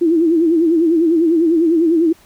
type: tone with vibrato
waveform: sine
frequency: 329.6 Hz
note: E4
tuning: in tune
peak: -10 dBFS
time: 0.01-2.13 s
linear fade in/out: 10 ms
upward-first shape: sine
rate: 10 Hz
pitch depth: 98 cents each way
effects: pink hiss -49 dBFS RMS until 2.25 s